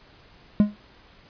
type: tone with exponential decay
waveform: triangle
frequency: 207.7 Hz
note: G#3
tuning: in tune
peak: -8 dBFS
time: 0.6-0.76 s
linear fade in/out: 0 ms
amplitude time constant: 34 ms
effects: pink hiss -53 dBFS RMS until 1.29 s + resampled to 11025 Hz